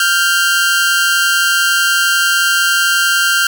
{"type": "tone pair together", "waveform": "sawtooth", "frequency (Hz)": [1396.9, 1568], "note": ["F6", "G6"], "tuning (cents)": [0, 0], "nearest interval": "major second", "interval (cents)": 200, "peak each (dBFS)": -10, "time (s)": [0, 3.47], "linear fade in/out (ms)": 2, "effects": []}